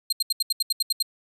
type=tone bursts; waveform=sawtooth; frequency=4186 Hz; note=C8; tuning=in tune; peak=-17 dBFS; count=10; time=0.1-1.026 s; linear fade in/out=5 ms; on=26 ms; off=74 ms; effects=resampled to 32000 Hz